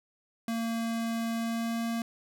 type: tone with pitch glide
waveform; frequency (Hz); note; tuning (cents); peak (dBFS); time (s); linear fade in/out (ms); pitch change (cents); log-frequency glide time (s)
square; 228.8 to 230.5; A#3 to A#3; -32 to -19; -30; 0.48-2.02; 2; +13; 1.35-1.85
effects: none